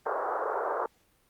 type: band-pass noise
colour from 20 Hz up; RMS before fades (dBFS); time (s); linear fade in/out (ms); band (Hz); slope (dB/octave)
pink; -31; 0.06-0.86; 2; 400 to 1400; 48
effects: pink hiss -67 dBFS RMS until 1.29 s + Opus 48 kbps